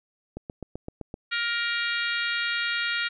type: click train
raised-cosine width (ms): 2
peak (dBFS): -21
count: 7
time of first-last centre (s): 0.37-1.141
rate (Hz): 7.78
type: harmonic tone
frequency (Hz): 470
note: A#4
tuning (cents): +14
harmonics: 3 / 4 / 5 / 6 / 7 / 8 / 9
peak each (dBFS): -29 / -31 / -33 / -35 / -36 / -37 / -38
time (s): 1.31-3.09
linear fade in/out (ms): 20
effects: none